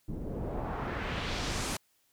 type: noise with low-pass filter sweep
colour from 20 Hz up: pink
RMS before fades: -35 dBFS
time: 0.08-1.77 s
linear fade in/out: 5 ms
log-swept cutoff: 260 to 11000 Hz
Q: 1.2
effects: white hiss -71 dBFS RMS until 2.12 s